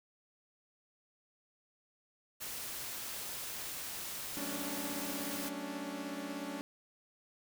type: noise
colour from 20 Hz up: white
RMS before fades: -42 dBFS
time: 2.4-5.5 s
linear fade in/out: 20 ms
type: chord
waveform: sawtooth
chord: D major seventh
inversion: first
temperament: equal with one note detuned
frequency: 187.8 / 220 / 277.2 / 293.7 Hz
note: F#3 / A3 / C#4 / D4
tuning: +26 / 0 / 0 / 0 cents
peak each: -44 / -44 / -39 / -39 dBFS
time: 4.37-6.61 s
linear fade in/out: 0 ms
effects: none